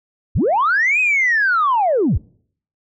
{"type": "linear two-way sweep", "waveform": "sine", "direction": "up then down", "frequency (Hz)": [38.89, 2552, 38.89], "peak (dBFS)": -12, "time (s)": [0.35, 2.18], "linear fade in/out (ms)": 10, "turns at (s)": 1, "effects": ["noise-tail reverb RT60 0.6 s tail -26 dB re dry", "tanh soft clip ceiling -9 dBFS"]}